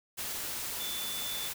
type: tone in noise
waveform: sine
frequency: 3501 Hz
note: A7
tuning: 9 cents flat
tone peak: -38 dBFS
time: 0.79-1.49 s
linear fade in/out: 20 ms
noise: white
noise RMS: -37 dBFS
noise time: 0.17-1.54 s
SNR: -4 dB
effects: none